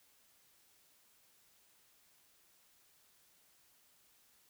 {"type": "silence", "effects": ["white hiss -69 dBFS RMS until 4.49 s"]}